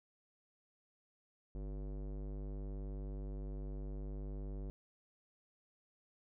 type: tone with low-pass filter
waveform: square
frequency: 49.73 Hz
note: G1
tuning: 26 cents sharp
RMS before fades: -43 dBFS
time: 1.55-4.7 s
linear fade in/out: 0 ms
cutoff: 450 Hz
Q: 1.3
effects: none